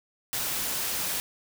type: noise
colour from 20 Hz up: white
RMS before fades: -30 dBFS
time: 0.33-1.2 s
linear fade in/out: 0 ms
effects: none